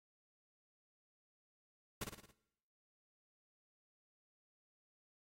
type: noise with echo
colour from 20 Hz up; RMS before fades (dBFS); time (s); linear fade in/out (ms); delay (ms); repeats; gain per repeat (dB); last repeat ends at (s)
pink; -41; 2.01-2.04; 5; 55; 5; -5; 2.315
effects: noise-tail reverb RT60 0.9 s tail -21 dB re dry + AAC 48 kbps

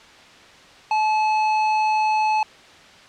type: tone with tanh clipping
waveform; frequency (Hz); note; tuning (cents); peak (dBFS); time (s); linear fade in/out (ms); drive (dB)
sine; 862; A5; -36; -19; 0.91-2.43; 2; 15
effects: white hiss -46 dBFS RMS until 3.08 s + low-pass 4000 Hz 12 dB/octave

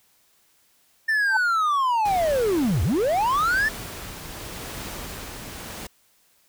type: linear two-way sweep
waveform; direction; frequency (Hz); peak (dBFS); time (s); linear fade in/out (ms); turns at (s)
triangle; down then up; 1800 to 69.3 to 1800; -17; 1.08-3.69; 10; 2.83
type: tone with exponential growth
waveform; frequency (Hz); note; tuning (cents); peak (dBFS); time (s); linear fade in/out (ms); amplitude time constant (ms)
sine; 880; A5; 0; -17; 1.26-1.37; 5; 23
type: noise with tremolo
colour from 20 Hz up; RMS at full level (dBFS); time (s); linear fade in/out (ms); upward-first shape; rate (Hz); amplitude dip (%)
pink; -34; 2.05-5.87; 5; triangle; 0.81; 35
effects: white hiss -62 dBFS RMS until 6.48 s

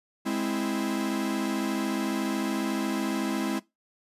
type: chord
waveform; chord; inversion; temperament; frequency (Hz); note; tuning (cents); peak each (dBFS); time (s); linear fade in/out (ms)
45% pulse; Ab augmented; none; equal; 207.7 / 261.6 / 329.6; Ab3 / C4 / E4; 0 / 0 / 0; -31; 0.25-3.6; 20
effects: noise-tail reverb RT60 0.2 s tail -20 dB re dry + resampled to 32000 Hz

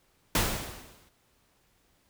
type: noise with exponential decay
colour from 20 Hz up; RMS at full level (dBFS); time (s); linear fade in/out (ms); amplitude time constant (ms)
pink; -23; 0.35-1.09; 2; 160
effects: pink hiss -68 dBFS RMS until 2.09 s

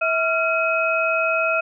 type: tone cluster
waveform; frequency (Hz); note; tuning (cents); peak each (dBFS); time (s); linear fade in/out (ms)
sine; 650 / 1380 / 2540; E5 / F6 / D#7; -24 / -21 / +35; -22; 0.01-1.61; 10
effects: none

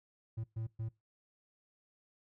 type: tone bursts at uneven times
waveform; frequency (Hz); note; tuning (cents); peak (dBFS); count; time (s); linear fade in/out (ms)
triangle; 111.9; A2; +30; -34; 3; 0.37-0.44 / 0.56-0.67 / 0.79-0.89; 10
effects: noise-tail reverb RT60 0.2 s tail -20 dB re dry

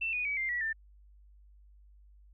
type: tone with pitch steps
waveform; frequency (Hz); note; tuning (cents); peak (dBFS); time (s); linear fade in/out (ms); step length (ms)
sine; 2677 / 2469 / 2277 / 2100 / 1937.2 / 1786.7; E7 / D#7 / C#7 / C7 / B6 / A6; +26 / -14 / +46 / +6 / -34 / +26; -30; 0.01-0.73; 10; 120
effects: added 50 Hz sine -55 dBFS peak until 2.33 s

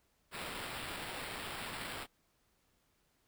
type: noise with sample-and-hold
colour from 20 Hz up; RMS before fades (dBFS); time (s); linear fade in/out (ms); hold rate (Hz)
blue; -43; 0.31-2.07; 50; 6300
effects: pink hiss -75 dBFS RMS until 3.27 s

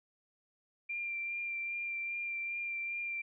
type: tone with vibrato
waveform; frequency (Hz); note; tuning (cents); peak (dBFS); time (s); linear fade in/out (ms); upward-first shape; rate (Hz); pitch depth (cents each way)
sine; 2376; D7; +20; -35; 0.89-3.22; 10; sine; 2.5; 16
effects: none

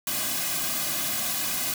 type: noise with comb filter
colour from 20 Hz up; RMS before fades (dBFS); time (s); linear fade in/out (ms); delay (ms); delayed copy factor
white; -28; 0.07-1.74; 2; 2.2; -0.95
effects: none

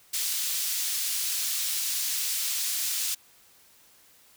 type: high-pass noise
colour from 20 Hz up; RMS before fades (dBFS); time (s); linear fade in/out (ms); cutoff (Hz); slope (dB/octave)
pink; -29; 0.13-3.15; 10; 4300; 12
effects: white hiss -58 dBFS RMS until 4.36 s

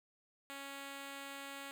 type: tone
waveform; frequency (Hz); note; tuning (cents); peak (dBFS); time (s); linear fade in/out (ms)
5% pulse; 277.2; C#4; 0; -34; 0.5-1.71; 0
effects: none

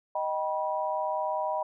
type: chord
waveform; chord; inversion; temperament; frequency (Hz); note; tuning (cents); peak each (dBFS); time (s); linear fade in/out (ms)
sine; Eb augmented; none; just; 622.3 / 777.8 / 972.3; Eb5 / G5 / B5; 0 / -14 / -27; -31 / -33 / -31; 0.15-1.63; 5
effects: none

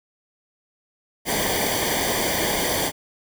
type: noise with comb filter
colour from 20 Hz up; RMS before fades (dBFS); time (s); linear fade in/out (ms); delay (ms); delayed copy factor
pink; -23; 1.25-2.92; 50; 0.75; -0.8
effects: none

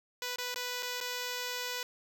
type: tone with dropouts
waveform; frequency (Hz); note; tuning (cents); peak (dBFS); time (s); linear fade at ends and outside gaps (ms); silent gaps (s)
5% pulse; 493.9; B4; 0; -23; 0.22-1.83; 1; 0.36-0.384 / 0.544-0.559 / 0.825-0.829 / 1.004-1.011
effects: none

